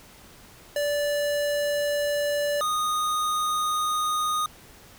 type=tone pair in turn; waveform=square; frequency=582 / 1235.9 Hz; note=D5 / D#6; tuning=-16 / -12 cents; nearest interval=octave + minor second; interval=1304 cents; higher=second; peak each=-24 dBFS; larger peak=neither; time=0.76-2.61 / 2.61-4.46 s; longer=neither; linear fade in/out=2 ms; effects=pink hiss -50 dBFS RMS until 4.98 s